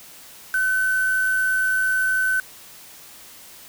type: tone with quantisation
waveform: sine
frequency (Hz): 1519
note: F#6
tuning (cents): +45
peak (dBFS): -18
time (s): 0.54-2.4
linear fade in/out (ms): 2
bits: 5
effects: white hiss -44 dBFS RMS until 3.68 s